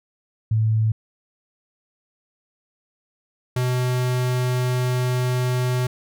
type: tone pair in turn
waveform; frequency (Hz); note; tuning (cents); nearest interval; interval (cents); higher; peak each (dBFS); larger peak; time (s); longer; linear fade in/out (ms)
sine / square; 110 / 125.66; A2 / B2; 0 / +30; major second; 230; second; -16 / -20; first; 0.51-0.92 / 3.56-5.87; second; 5
effects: none